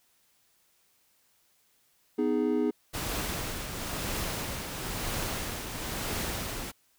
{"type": "chord", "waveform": "triangle", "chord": "G# minor", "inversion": "first", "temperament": "just", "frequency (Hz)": [249.2, 311.5, 415.3], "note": ["B3", "D#4", "G#4"], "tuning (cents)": [16, 2, 0], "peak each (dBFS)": -27, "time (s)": [2.18, 2.71], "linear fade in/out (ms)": 10}
{"type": "noise with tremolo", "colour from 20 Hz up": "pink", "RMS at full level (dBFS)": -32, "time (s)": [2.93, 6.72], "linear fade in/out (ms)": 20, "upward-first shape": "triangle", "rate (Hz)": 1, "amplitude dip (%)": 50}
{"effects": ["white hiss -68 dBFS RMS until 6.98 s"]}